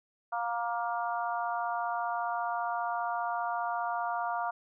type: harmonic tone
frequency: 234.9 Hz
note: A#3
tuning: 13 cents sharp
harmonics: 3 / 4 / 5 / 6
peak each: -33 / -35 / -37 / -39 dBFS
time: 0.32-4.51 s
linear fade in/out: 10 ms
effects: none